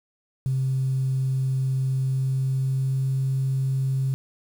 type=tone with pitch glide; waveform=sine; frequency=132.1 to 133.48 Hz; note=C3 to C3; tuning=+17 to +35 cents; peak=-20 dBFS; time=0.46-4.14 s; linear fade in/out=0 ms; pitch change=+18 cents; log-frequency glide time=1.9-3.22 s; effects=tanh soft clip ceiling -16 dBFS + 8-bit